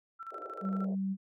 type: tone with tremolo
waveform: sine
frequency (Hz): 1341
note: E6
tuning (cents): +29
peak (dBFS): -39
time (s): 0.19-0.86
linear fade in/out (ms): 20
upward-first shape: square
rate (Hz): 13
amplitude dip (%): 65
type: band-pass noise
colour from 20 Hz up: pink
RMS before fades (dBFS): -47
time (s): 0.31-0.96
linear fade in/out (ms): 20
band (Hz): 350 to 680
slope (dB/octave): 48
type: tone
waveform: sine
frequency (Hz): 193.1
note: G3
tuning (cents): -26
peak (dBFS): -30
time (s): 0.61-1.17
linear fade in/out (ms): 50
effects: none